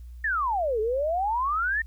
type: exponential two-way sweep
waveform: sine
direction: down then up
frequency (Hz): 1851 to 420 to 1851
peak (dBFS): -23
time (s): 0.24-1.82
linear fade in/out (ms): 5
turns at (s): 0.8
effects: added 60 Hz sine -39 dBFS peak until 1.86 s + white hiss -68 dBFS RMS until 1.86 s